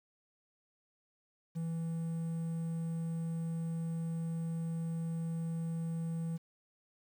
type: tone with quantisation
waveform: triangle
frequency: 164.81 Hz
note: E3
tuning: in tune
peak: -32 dBFS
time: 1.55-6.38 s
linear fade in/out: 20 ms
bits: 10
effects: none